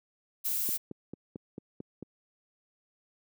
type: noise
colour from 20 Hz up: violet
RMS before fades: -31 dBFS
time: 0.44-0.78 s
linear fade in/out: 20 ms
type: click train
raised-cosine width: 3 ms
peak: -24 dBFS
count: 7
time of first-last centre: 0.69-2.026 s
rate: 4.49 Hz
effects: high-pass 200 Hz 12 dB/octave